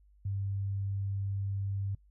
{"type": "tone", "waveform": "sine", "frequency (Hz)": 98.7, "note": "G2", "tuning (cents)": 12, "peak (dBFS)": -31, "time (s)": [0.25, 1.95], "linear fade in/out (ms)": 5, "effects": ["noise-tail reverb RT60 0.1 s tail -22 dB re dry", "added 50 Hz sine -59 dBFS peak until 2.1 s"]}